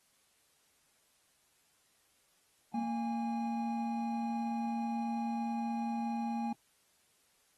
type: tone pair together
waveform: triangle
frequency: 230.7 / 821.1 Hz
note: A#3 / G#5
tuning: -18 / -20 cents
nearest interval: octave + minor seventh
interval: 2198 cents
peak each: -32 / -36 dBFS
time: 2.74-6.53 s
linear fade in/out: 5 ms
effects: white hiss -71 dBFS RMS until 7.57 s + AAC 32 kbps